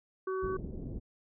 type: harmonic tone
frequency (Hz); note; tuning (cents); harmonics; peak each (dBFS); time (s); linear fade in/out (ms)
377.9; F#4; +37; 1 / 3 / 4; -32 / -39 / -46; 0.27-0.57; 5
type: low-pass noise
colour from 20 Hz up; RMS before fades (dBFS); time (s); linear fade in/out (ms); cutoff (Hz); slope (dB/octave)
pink; -40; 0.42-1; 20; 410; 24
effects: none